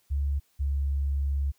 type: tone pair in turn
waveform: sine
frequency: 70.5 / 69.77 Hz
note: C#2 / C#2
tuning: +30 / +12 cents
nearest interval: unison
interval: 18 cents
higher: first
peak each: -24 dBFS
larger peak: neither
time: 0.1-0.4 / 0.59-1.52 s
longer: second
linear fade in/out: 20 ms
effects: white hiss -68 dBFS RMS until 1.58 s